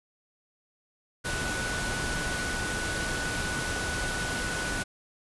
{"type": "tone in noise", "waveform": "sine", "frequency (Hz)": 1481, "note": "F#6", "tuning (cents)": 1, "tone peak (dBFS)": -33, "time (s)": [1.24, 4.84], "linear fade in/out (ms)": 20, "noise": "pink", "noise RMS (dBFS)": -32, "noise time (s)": [1.24, 4.84], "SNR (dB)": -4, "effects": ["resampled to 24000 Hz"]}